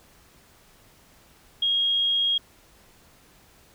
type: tone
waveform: sine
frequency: 3268 Hz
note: G#7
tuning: 29 cents flat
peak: -20 dBFS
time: 1.62-2.38 s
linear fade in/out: 5 ms
effects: pink hiss -56 dBFS RMS until 3.74 s